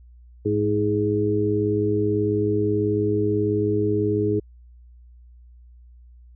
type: harmonic tone with a mistuned harmonic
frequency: 105.9 Hz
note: G#2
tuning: 34 cents sharp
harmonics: 1 / 2 / 3 / 4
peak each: -25 / -30 / -24 / -22 dBFS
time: 0.45-4.4 s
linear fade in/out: 10 ms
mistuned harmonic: 4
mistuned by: -31 cents
effects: added 60 Hz sine -45 dBFS peak until 6.35 s